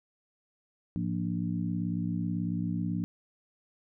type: harmonic tone with a mistuned harmonic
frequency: 58.27 Hz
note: A#1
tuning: in tune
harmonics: 2 / 3 / 4 / 5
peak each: -36 / -31 / -36 / -37 dBFS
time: 0.96-3.04 s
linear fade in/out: 0 ms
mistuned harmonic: 2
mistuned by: -140 cents
effects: none